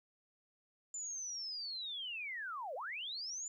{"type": "linear two-way sweep", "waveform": "sine", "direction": "down then up", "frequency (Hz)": [7150, 478.7, 7150], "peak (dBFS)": -40, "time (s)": [0.94, 3.48], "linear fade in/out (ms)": 2, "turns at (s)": 2.75, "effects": ["13-bit"]}